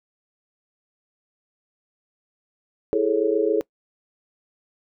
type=chord; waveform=sine; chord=A major seventh; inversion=second; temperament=just; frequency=330 / 412.5 / 440 / 550 Hz; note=E4 / G#4 / A4 / C#5; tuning=+2 / -12 / 0 / -14 cents; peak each=-25 / -23 / -21 / -26 dBFS; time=2.93-3.61 s; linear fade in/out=0 ms; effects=noise-tail reverb RT60 0.1 s tail -23 dB re dry